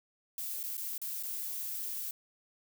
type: noise with dropouts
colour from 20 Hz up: violet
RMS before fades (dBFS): -38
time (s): 0.38-2.11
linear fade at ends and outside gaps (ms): 2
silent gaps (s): 0.631-0.637 / 0.77-0.777 / 0.979-1.016 / 1.228-1.234
effects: none